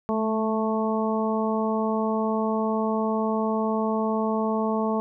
harmonic tone with a mistuned harmonic, 220 Hz, A3, in tune, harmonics 1 / 2 / 3 / 4 / 5, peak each -25 / -28 / -30 / -31 / -32 dBFS, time 0.09-5 s, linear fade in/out 0 ms, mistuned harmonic 1, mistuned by -17 cents, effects none

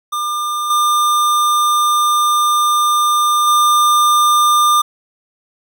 square tone with level steps, 1200 Hz, D6, 37 cents sharp, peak -18 / -12 / -10 dBFS, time 0.12-4.82 s, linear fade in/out 10 ms, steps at 0.7 / 3.47 s, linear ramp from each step 5 ms, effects none

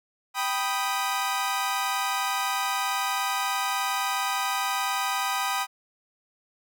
sawtooth chord, G augmented, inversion none, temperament equal, 784 / 987.8 / 1244.5 Hz, G5 / B5 / D#6, 0 / 0 / 0 cents, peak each -26 dBFS, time 0.34-5.67 s, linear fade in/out 50 ms, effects none

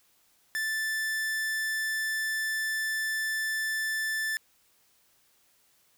45% pulse tone, 1760 Hz, A6, in tune, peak -28 dBFS, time 0.55-4.37 s, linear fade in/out 0 ms, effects white hiss -66 dBFS RMS until 5.97 s

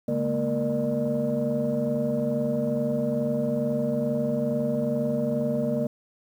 sine tone cluster, 142.8 / 212.6 / 234.9 / 464.9 / 599 Hz, D3 / G#3 / A#3 / A#4 / D5, -48 / +41 / +13 / -5 / +34 cents, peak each -31 / -31 / -26 / -31 / -27 dBFS, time 0.08-5.87 s, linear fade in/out 5 ms, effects tanh soft clip ceiling -16 dBFS + 9-bit

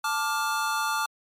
square chord, D minor, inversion second, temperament just, 881 / 1174.7 / 1409.6 Hz, A5 / D6 / F6, +2 / 0 / +16 cents, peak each -30 dBFS, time 0.04-1.06 s, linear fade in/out 5 ms, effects MP3 64 kbps

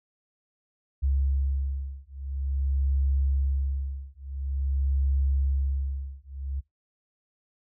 sine beating tone pair, 68 / 68.48 Hz, C#2 / C#2, -33 / -20 cents, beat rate 0.48 Hz, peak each -27 dBFS, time 1.02-6.61 s, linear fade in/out 20 ms, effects noise-tail reverb RT60 0.2 s tail -24 dB re dry

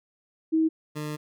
sine / 20% pulse tone pair in turn, 319.7 / 150.88 Hz, D#4 / D3, +47 / +47 cents, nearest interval octave + minor second, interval 1300 cents, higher first, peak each -19 / -26 dBFS, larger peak first, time 0.52-0.69 / 0.95-1.17 s, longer second, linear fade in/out 20 ms, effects none

